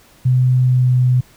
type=tone with pitch glide; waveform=sine; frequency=127.2 to 126.03 Hz; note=C3 to B2; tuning=-48 to +36 cents; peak=-10 dBFS; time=0.25-1.21 s; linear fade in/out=10 ms; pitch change=-16 cents; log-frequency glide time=0.61-0.93 s; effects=pink hiss -49 dBFS RMS until 1.36 s